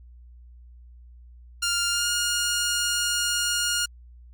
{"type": "tone with pitch glide", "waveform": "10% pulse", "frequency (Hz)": [1400, 1424.5], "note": ["F6", "F6"], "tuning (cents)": [4, 34], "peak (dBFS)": -14, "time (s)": [1.62, 3.86], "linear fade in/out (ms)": 10, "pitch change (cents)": 30, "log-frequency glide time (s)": [1.91, 2.09], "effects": ["added 60 Hz sine -45 dBFS peak until 4.33 s", "Opus 48 kbps"]}